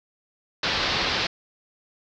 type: low-pass noise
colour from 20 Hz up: white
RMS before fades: -25 dBFS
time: 0.63-1.27 s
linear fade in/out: 5 ms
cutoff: 4900 Hz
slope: 48 dB/octave
effects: none